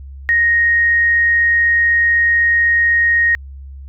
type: tone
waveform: sine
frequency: 1868 Hz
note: A#6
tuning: 3 cents sharp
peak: -10 dBFS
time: 0.29-3.35 s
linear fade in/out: 0 ms
effects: added 68 Hz sine -30 dBFS peak until 3.88 s